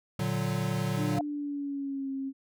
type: chord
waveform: square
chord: Bb augmented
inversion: none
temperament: equal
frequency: 116.54 / 146.83 / 185 Hz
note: Bb2 / D3 / F#3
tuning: 0 / 0 / 0 cents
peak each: -33 dBFS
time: 0.19-1.19 s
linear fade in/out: 5 ms
type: tone with pitch glide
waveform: sine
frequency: 299.7 to 270.1 Hz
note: D4 to C#4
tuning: +35 to -45 cents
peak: -31 dBFS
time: 0.96-2.33 s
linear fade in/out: 50 ms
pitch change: -180 cents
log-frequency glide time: 1.08-2.1 s
type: tone with exponential growth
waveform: sine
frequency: 698.5 Hz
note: F5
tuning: in tune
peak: -25 dBFS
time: 1.03-1.21 s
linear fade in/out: 2 ms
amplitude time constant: 38 ms
effects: none